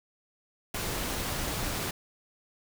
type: noise with amplitude modulation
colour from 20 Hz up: pink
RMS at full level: -31 dBFS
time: 0.74-1.91 s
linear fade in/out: 5 ms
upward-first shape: sine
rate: 209 Hz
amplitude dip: 35%
effects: none